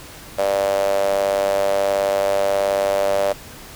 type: tone with high-pass filter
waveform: sawtooth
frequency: 98.6 Hz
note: G2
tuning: 11 cents sharp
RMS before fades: -19 dBFS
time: 0.38-3.33 s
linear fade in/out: 10 ms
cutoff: 580 Hz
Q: 8.1
effects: pink hiss -39 dBFS RMS until 3.75 s